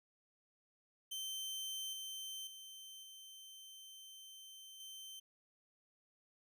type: tone with level steps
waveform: sawtooth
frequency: 3100 Hz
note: G7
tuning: 20 cents flat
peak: -38 / -41 / -48 / -50 / -46 dBFS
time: 1.11-5.2 s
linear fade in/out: 10 ms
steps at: 1.93 / 2.47 / 3.03 / 4.8 s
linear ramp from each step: 2 ms
effects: none